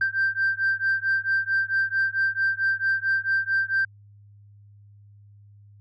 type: beating tone pair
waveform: sine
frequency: 1568 / 1572.5 Hz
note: G6 / G6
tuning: 0 / +5 cents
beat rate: 4.5 Hz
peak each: -23 dBFS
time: 0.01-3.85 s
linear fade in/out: 5 ms
effects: tanh soft clip ceiling -16 dBFS + added 102 Hz sine -48 dBFS peak until 5.8 s